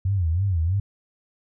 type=tone with vibrato; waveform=sine; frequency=89.5 Hz; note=F2; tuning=43 cents sharp; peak=-19 dBFS; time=0.05-0.8 s; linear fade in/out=5 ms; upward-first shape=sine; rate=3.1 Hz; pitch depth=200 cents each way; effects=none